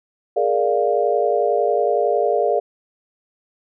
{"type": "chord", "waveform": "sine", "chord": "Bb dominant seventh", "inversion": "third", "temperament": "equal", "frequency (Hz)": [415.3, 466.2, 587.3, 698.5], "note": ["Ab4", "Bb4", "D5", "F5"], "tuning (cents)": [0, 0, 0, 0], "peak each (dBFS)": -21, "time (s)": [0.36, 2.6], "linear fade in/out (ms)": 10, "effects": []}